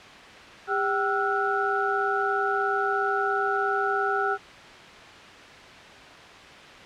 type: tone cluster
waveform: sine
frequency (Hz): 401.3 / 770 / 1333 / 1450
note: G4 / G5 / E6 / F#6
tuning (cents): +41 / -31 / +19 / -35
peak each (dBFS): -28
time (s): 0.67-4.38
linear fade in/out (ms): 50
effects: white hiss -44 dBFS RMS until 6.85 s + low-pass 3000 Hz 12 dB/octave